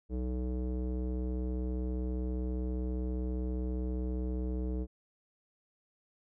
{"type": "tone with low-pass filter", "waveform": "square", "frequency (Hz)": 62.5, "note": "B1", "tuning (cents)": 21, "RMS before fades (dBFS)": -34, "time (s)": [0.09, 4.87], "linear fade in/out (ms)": 50, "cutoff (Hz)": 400, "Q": 2.4, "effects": []}